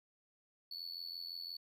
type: tone with amplitude modulation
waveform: triangle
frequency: 4435 Hz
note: C#8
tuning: in tune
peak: -38 dBFS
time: 0.71-1.57 s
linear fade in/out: 5 ms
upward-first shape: sine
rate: 85.8 Hz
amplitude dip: 80%
effects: none